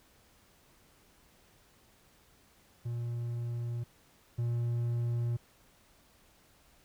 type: tone pair in turn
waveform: triangle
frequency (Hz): 118.7 / 118.7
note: A#2 / A#2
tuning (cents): +32 / +32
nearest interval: unison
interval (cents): 0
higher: neither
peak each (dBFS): -31 / -27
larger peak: second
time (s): 2.85-3.84 / 4.38-5.37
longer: neither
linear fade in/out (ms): 10
effects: pink hiss -64 dBFS RMS until 6.84 s